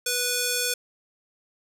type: tone with band-pass filter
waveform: square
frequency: 491.9 Hz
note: B4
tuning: 7 cents flat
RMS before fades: -26 dBFS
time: 0.06-0.74 s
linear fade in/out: 5 ms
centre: 8200 Hz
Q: 0.71
effects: none